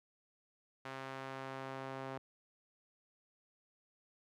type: tone with band-pass filter sweep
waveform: sawtooth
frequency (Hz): 133.4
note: C3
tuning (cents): +34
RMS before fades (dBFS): -45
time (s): 0.85-2.18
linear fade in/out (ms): 5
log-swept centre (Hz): 1400 to 820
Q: 0.79
effects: none